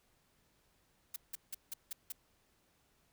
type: noise bursts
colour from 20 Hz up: blue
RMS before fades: -41 dBFS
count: 6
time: 1.14-2.122 s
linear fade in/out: 5 ms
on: 22 ms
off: 170 ms
effects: pink hiss -73 dBFS RMS until 3.12 s